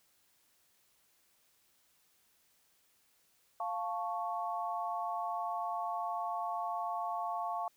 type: chord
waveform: sine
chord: F augmented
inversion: none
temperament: equal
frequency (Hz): 698.5 / 880 / 1108.7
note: F5 / A5 / C#6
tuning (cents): 0 / 0 / 0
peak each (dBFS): -37 / -39 / -39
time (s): 3.6-7.68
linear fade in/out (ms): 2
effects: white hiss -71 dBFS RMS until 7.76 s